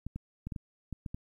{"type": "clicks", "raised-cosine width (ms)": 5, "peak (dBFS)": -25, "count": 8, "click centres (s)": [0.066, 0.16, 0.47, 0.522, 0.562, 0.927, 1.062, 1.145], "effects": ["11-bit"]}